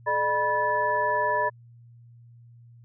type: tone cluster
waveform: sine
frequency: 430.5 / 601 / 979 / 1736 Hz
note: A4 / D5 / B5 / A6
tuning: -38 / +40 / -15 / -24 cents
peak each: -33 / -28 / -24 / -29 dBFS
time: 0.06-1.5 s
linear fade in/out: 20 ms
effects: added 118 Hz sine -48 dBFS peak until 2.84 s